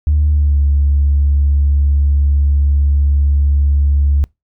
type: tone with pitch glide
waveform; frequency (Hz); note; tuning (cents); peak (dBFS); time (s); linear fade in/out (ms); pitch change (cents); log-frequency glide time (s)
sine; 74.5 to 71.14; D2 to C#2; +25 to +45; -8; 0.07-4.24; 0; -80; 0.31-0.59
effects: noise-tail reverb RT60 0.2 s tail -26 dB re dry + tanh soft clip ceiling -5 dBFS